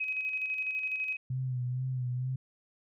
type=tone with tremolo; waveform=sine; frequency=2535 Hz; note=D#7; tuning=32 cents sharp; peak=-29 dBFS; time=0-1.17 s; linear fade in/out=10 ms; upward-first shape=square; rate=12 Hz; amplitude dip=40%
type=tone with vibrato; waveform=sine; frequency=127 Hz; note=B2; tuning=49 cents sharp; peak=-30 dBFS; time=1.3-2.36 s; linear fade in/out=5 ms; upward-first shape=sine; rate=2.2 Hz; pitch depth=45 cents each way
effects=none